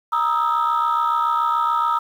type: tone cluster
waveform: sine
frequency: 940 / 1246 / 1313 Hz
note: A#5 / D#6 / E6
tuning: +14 / +2 / -7 cents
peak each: -20 dBFS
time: 0.12-1.99 s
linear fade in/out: 10 ms
effects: tanh soft clip ceiling -12 dBFS + 8-bit